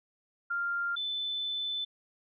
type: tone pair in turn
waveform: sine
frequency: 1395 / 3515 Hz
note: F6 / A7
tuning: -2 / -2 cents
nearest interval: octave + major third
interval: 1600 cents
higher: second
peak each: -29 / -31 dBFS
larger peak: first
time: 0.5-0.96 / 0.96-1.85 s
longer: second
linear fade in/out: 10 ms
effects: none